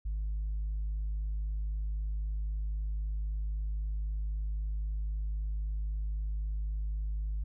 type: tone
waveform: sine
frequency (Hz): 51.91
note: G#1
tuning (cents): 0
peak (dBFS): -29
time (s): 0.05-7.44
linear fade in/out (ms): 10
effects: tanh soft clip ceiling -29 dBFS